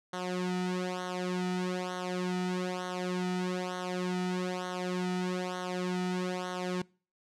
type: tone with flanger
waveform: sawtooth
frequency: 181.7 Hz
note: F#3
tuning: 31 cents flat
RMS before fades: -33 dBFS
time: 0.13-6.82 s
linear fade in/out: 5 ms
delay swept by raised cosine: 0.4 to 1.9 ms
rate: 1.1 Hz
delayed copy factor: -0.85
effects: noise-tail reverb RT60 0.4 s tail -25 dB re dry + low-pass 7000 Hz 12 dB/octave